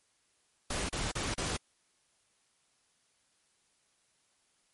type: noise bursts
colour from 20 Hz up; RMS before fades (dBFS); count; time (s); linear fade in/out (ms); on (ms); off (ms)
pink; -34; 4; 0.7-1.568; 5; 190; 36
effects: white hiss -72 dBFS RMS until 4.73 s + MP3 48 kbps